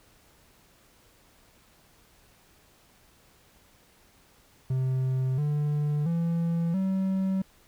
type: tone with pitch steps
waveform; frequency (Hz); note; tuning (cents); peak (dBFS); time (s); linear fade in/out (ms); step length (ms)
triangle; 130.3 / 147.96 / 168 / 190.77; C3 / D3 / E3 / G3; -7 / +13 / +33 / -47; -22; 4.7-7.42; 5; 680
effects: pink hiss -60 dBFS RMS until 7.67 s